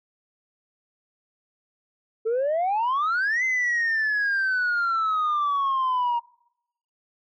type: exponential two-way sweep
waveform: sine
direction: up then down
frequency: 433.6 to 2075 to 938 Hz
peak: -19 dBFS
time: 2.25-6.2 s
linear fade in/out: 20 ms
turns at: 3.44 s
effects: noise-tail reverb RT60 0.8 s tail -26 dB re dry + tanh soft clip ceiling -19 dBFS